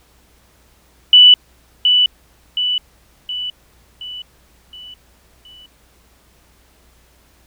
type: tone with echo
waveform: sine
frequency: 2971 Hz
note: F#7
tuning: 6 cents sharp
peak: -3 dBFS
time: 1.13-1.34 s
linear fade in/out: 2 ms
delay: 720 ms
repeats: 6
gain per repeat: -6 dB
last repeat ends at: 5.66 s
effects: added 60 Hz sine -54 dBFS peak until 7.46 s + pink hiss -54 dBFS RMS until 7.46 s